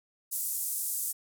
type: band-pass noise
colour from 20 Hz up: pink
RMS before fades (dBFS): -33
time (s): 0.31-1.13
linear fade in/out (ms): 20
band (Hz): 8200 to 16000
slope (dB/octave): 24
effects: none